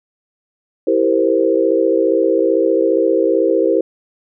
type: chord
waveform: sine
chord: C dominant seventh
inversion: first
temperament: equal with one note detuned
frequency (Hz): 329.6 / 392 / 466.2 / 521.4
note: E4 / G4 / Bb4 / C5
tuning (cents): 0 / 0 / 0 / -6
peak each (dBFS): -17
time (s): 0.87-3.81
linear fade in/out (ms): 5
effects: none